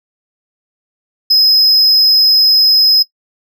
triangle tone, 5090 Hz, D#8, 39 cents sharp, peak -4 dBFS, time 1.3-3.03 s, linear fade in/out 10 ms, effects noise-tail reverb RT60 0.1 s tail -21 dB re dry

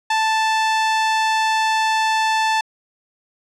sawtooth tone, 880 Hz, A5, in tune, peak -12 dBFS, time 0.1-2.61 s, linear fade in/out 5 ms, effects low-pass 6000 Hz 12 dB/octave

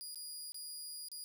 20% pulse tone with dropouts, 4873 Hz, D#8, 37 cents flat, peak -38 dBFS, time 0.01-1.24 s, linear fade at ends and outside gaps 0 ms, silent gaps 0.146-0.157 / 0.52-0.544 / 1.085-1.116 s, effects none

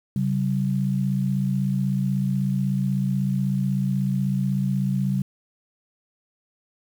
sine tone pair together, 135.69 / 191.9 Hz, C#3 / G3, -37 / -37 cents, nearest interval tritone, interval 600 cents, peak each -23 dBFS, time 0.16-5.22 s, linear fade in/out 2 ms, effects 8-bit

